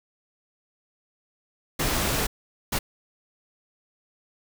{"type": "noise bursts at uneven times", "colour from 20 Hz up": "pink", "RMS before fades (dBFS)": -25, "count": 2, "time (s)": [[1.79, 2.27], [2.72, 2.79]], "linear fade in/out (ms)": 10, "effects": []}